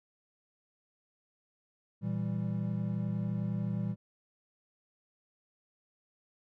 triangle chord, E diminished, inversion second, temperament equal, 116.54 / 164.81 / 196 Hz, Bb2 / E3 / G3, 0 / 0 / 0 cents, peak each -33 / -34 / -33 dBFS, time 2.01-3.96 s, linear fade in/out 50 ms, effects none

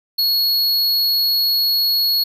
square tone, 4339 Hz, C#8, 38 cents flat, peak -15 dBFS, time 0.18-2.24 s, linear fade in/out 10 ms, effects none

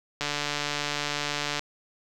click train, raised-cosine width 0.2 ms, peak -11 dBFS, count 203, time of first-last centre 0.21-1.594 s, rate 146 Hz, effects none

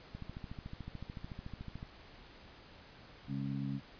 click train, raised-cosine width 5 ms, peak -31 dBFS, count 24, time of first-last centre 0.15-1.829 s, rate 13.7 Hz
harmonic tone, 68.5 Hz, C#2, 20 cents flat, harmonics 2 / 3 / 4, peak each -38 / -40 / -41 dBFS, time 3.27-3.81 s, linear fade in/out 50 ms
effects pink hiss -56 dBFS RMS until 3.99 s + resampled to 11025 Hz

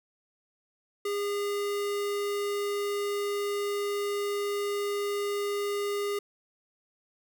square tone, 407.1 Hz, G#4, 35 cents flat, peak -29 dBFS, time 1.05-6.19 s, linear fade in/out 5 ms, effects none

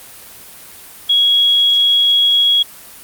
sine tone, 3322 Hz, G#7, in tune, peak -9 dBFS, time 1.09-2.63 s, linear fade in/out 10 ms, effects white hiss -37 dBFS RMS until 3.03 s + Opus 32 kbps

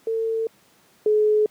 sine tone pair in turn, 449.3 / 425.6 Hz, A4 / G#4, +36 / +42 cents, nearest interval minor second, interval 94 cents, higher first, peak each -21 / -15 dBFS, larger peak second, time 0.07-0.47 / 1.06-1.46 s, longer neither, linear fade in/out 2 ms, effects pink hiss -57 dBFS RMS until 1.5 s + high-pass 150 Hz 12 dB/octave

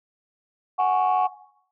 sine chord, F# suspended second, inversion none, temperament just, 740 / 832.5 / 1110 Hz, F#5 / G#5 / C#6, 0 / +4 / +2 cents, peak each -19 / -23 / -23 dBFS, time 0.78-1.28 s, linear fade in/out 20 ms, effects noise-tail reverb RT60 0.7 s tail -17 dB re dry + tanh soft clip ceiling -13 dBFS

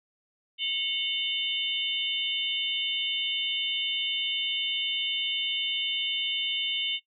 sine tone cluster, 2188 / 2796 / 3024 / 3604 Hz, C#7 / F7 / F#7 / A7, -23 / +1 / +37 / +41 cents, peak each -36 / -34 / -28 / -33 dBFS, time 0.58-7 s, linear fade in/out 50 ms, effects noise-tail reverb RT60 0.1 s tail -18 dB re dry

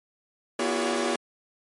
sawtooth tone cluster, 241.4 / 335.1 / 364.6 / 405.2 / 568 Hz, B3 / E4 / F#4 / G#4 / C#5, -39 / +29 / -25 / -43 / +42 cents, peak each -27 dBFS, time 0.59-1.16 s, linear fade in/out 5 ms, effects MP3 48 kbps

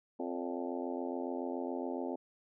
harmonic tone with a mistuned harmonic, 87.1 Hz, F2, 4 cents flat, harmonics 3 / 4 / 5 / 6 / 7 / 8 / 9 / 10, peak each -39 / -41 / -43 / -45 / -46 / -47 / -48 / -49 dBFS, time 0.19-2.16 s, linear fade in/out 10 ms, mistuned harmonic 6, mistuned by +87 cents, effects none

